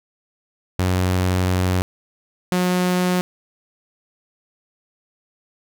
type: tone pair in turn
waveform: sawtooth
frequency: 91.8 / 180.76 Hz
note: F#2 / F#3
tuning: -13 / -40 cents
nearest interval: octave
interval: 1173 cents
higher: second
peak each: -13 dBFS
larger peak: neither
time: 0.79-1.82 / 2.52-3.21 s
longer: first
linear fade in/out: 0 ms
effects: none